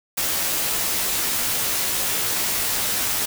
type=noise with comb filter; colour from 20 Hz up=white; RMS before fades=-23 dBFS; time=0.17-3.26 s; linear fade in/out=10 ms; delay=14 ms; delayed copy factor=-0.65; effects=none